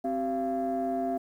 sine tone cluster, 262.8 / 382.8 / 686 Hz, C4 / G4 / F5, +8 / -41 / -31 cents, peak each -30 / -34 / -28 dBFS, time 0.04-1.18 s, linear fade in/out 10 ms, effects tanh soft clip ceiling -22 dBFS + 10-bit

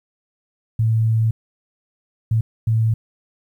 sine tone bursts at uneven times, 111.9 Hz, A2, 30 cents sharp, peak -14 dBFS, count 3, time 0.79-1.31 / 2.31-2.41 / 2.67-2.94 s, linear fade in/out 5 ms, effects 9-bit

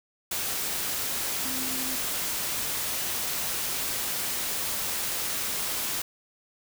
sine tone in noise, 259.5 Hz, C4, 14 cents flat, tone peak -37 dBFS, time 1.45-1.96 s, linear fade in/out 5 ms, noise white, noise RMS -30 dBFS, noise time 0.31-6.02 s, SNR -10 dB, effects none

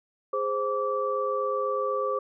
sine tone cluster, 413.8 / 522 / 1158 Hz, G#4 / C5 / D6, -6 / -4 / -25 cents, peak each -31 / -28 / -29 dBFS, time 0.33-2.19 s, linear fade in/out 5 ms, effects none

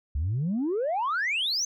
sine exponential sweep, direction up, 65.41 to 6360 Hz, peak -23 dBFS, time 0.15-1.65 s, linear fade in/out 5 ms, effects tanh soft clip ceiling -22 dBFS

